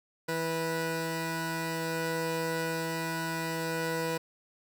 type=tone pair together; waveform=15% pulse; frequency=163.62 / 490.3 Hz; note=E3 / B4; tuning=-13 / -13 cents; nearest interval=octave + perfect fifth; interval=1900 cents; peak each=-27 dBFS; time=0.28-4.18 s; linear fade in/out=10 ms; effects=none